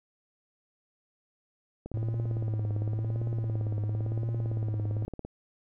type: click train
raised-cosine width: 2 ms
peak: -25 dBFS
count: 61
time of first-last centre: 1.86-5.25 s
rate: 17.7 Hz
type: tone with vibrato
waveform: triangle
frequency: 110 Hz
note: A2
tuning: in tune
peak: -26 dBFS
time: 1.94-5.05 s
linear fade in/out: 0 ms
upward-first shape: triangle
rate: 0.94 Hz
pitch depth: 90 cents each way
effects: none